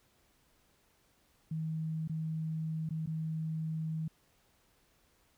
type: tone with dropouts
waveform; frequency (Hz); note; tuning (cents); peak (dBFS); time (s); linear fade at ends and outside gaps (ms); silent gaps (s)
sine; 159; D#3; +38; -33; 1.51-4.08; 5; 2.077-2.095 / 2.891-2.906 / 3.061-3.072
effects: pink hiss -70 dBFS RMS until 5.37 s